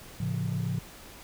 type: chord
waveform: sine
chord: A augmented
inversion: none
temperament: just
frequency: 110 / 137.5 / 171.88 Hz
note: A2 / C#3 / E#3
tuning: 0 / -14 / -27 cents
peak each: -31 dBFS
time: 0.2-0.79 s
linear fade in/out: 5 ms
effects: tanh soft clip ceiling -22 dBFS + pink hiss -48 dBFS RMS until 1.23 s